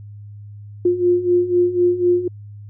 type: beating tone pair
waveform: sine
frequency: 351.8 / 355.8 Hz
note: F4 / F4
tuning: +13 / +32 cents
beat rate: 4 Hz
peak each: -19 / -15 dBFS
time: 0.85-2.28 s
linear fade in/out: 5 ms
effects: added 103 Hz sine -34 dBFS peak until 2.69 s